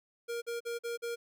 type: tone bursts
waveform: square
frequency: 470 Hz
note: A#4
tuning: 14 cents sharp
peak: -35 dBFS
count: 5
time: 0.28-1.16 s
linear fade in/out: 20 ms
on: 140 ms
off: 45 ms
effects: none